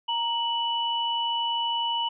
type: tone pair together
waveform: sine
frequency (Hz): 932.3 / 2960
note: A#5 / F#7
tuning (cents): 0 / 0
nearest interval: octave + minor sixth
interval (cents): 2000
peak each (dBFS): -27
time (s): 0.08-2.09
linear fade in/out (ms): 10
effects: none